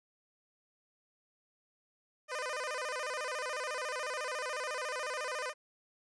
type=tone with vibrato; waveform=15% pulse; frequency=554.4 Hz; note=C#5; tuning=in tune; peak=-29 dBFS; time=2.28-5.54 s; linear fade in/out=50 ms; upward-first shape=square; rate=14 Hz; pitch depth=160 cents each way; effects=resampled to 22050 Hz